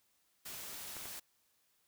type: noise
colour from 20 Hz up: white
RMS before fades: -46 dBFS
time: 0.45-1.2 s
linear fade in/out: 10 ms
type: clicks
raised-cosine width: 0.5 ms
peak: -32 dBFS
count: 2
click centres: 0.967 / 1.056 s
effects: white hiss -75 dBFS RMS until 1.87 s